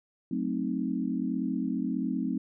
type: chord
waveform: sine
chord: F# diminished seventh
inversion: none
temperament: equal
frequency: 185 / 220 / 261.6 / 311.1 Hz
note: F#3 / A3 / C4 / Eb4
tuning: 0 / 0 / 0 / 0 cents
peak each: -34 / -33 / -31 / -35 dBFS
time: 0.31-2.38 s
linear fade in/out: 5 ms
effects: none